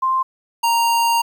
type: tone pair in turn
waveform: sine / square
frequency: 1048 / 930.7 Hz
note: C6 / A#5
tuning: +2 / -3 cents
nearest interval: major second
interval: 205 cents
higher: first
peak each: -15 dBFS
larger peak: neither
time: 0.02-0.23 / 0.63-1.22 s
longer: second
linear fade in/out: 10 ms
effects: 9-bit